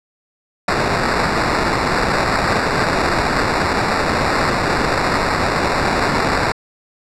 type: noise with sample-and-hold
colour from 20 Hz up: blue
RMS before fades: -17 dBFS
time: 0.68-6.52 s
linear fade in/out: 2 ms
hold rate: 3150 Hz
effects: low-pass 6000 Hz 12 dB/octave